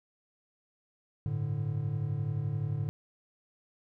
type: chord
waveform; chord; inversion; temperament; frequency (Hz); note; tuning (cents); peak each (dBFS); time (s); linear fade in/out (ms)
triangle; G suspended second; none; equal with one note detuned; 98.4 / 110 / 146.83; G2 / A2 / D3; +7 / 0 / 0; -37 / -31 / -31; 1.26-2.89; 0
effects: none